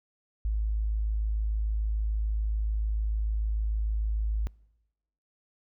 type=tone; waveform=sine; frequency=53.4 Hz; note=G#1; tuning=49 cents sharp; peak=-25 dBFS; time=0.45-4.47 s; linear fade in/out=0 ms; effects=noise-tail reverb RT60 1.0 s tail -26 dB re dry